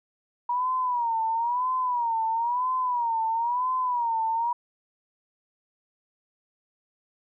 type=tone with vibrato; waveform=sine; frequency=957 Hz; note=A#5; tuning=45 cents sharp; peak=-23 dBFS; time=0.49-4.53 s; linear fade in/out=5 ms; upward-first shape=sine; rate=1 Hz; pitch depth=120 cents each way; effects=none